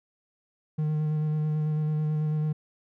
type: tone with vibrato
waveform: triangle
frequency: 153.2 Hz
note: D#3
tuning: 27 cents flat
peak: -22 dBFS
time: 0.78-2.53 s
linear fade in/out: 10 ms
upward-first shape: square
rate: 9.1 Hz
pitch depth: 13 cents each way
effects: none